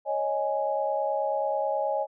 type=chord; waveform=sine; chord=C# suspended second; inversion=none; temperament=just; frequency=554.4 / 623.7 / 831.5 Hz; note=C#5 / D#5 / G#5; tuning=0 / +4 / +2 cents; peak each=-29 dBFS; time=0.05-2.07 s; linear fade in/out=50 ms; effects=none